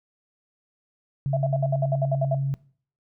sine tone with pitch glide, 138.59 to 137.32 Hz, C#3 to C#3, 0 to -16 cents, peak -22 dBFS, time 1.26-2.54 s, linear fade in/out 0 ms, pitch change -16 cents, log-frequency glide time 1.96-2.34 s
sine tone bursts, 663 Hz, E5, 10 cents sharp, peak -21 dBFS, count 11, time 1.33-2.348 s, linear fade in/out 5 ms, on 38 ms, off 60 ms
effects noise-tail reverb RT60 0.5 s tail -21 dB re dry

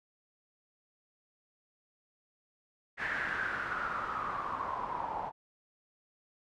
white noise with low-pass filter sweep, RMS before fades -36 dBFS, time 2.97-5.32 s, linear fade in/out 50 ms, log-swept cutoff 1800 to 860 Hz, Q 6.7, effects none

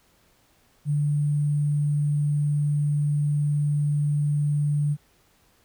sine tone with sample-and-hold, 146.83 Hz, D3, in tune, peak -20 dBFS, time 0.85-4.97 s, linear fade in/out 50 ms, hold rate 8820 Hz, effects pink hiss -62 dBFS RMS until 5.64 s

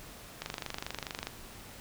click train, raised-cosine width 0.2 ms, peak -18 dBFS, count 22, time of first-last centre 0.42-1.27 s, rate 24.7 Hz, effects pink hiss -49 dBFS RMS until 1.8 s

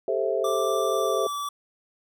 sine chord, A minor seventh, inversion third, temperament just, 396 / 440 / 528 / 660 Hz, G4 / A4 / C5 / E5, +18 / 0 / +16 / +2 cents, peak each -28 dBFS, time 0.08-1.27 s, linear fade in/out 2 ms
square tone with pitch glide, 1174.7 to 1154.5 Hz, D6 to D6, 0 to -30 cents, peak -29 dBFS, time 0.44-1.49 s, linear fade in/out 5 ms, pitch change -30 cents, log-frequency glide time 0.94-1.35 s
effects none

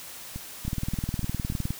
two click trains, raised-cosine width 5 ms, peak -22 / -16 dBFS, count 5 / 21, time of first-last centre 0.36-1.523 / 0.68-1.706 s, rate 3.44 / 19.5 Hz, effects white hiss -42 dBFS RMS until 1.79 s

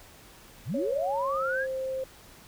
sine linear sweep, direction up, 77.3 to 1707 Hz, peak -28 dBFS, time 0.65-1.67 s, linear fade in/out 50 ms
sine tone with pitch glide, 554.4 to 526 Hz, C#5 to C5, 0 to +9 cents, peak -29 dBFS, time 0.74-2.04 s, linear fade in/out 5 ms, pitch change -91 cents, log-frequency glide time 1.18-1.5 s
effects pink hiss -52 dBFS RMS until 2.47 s

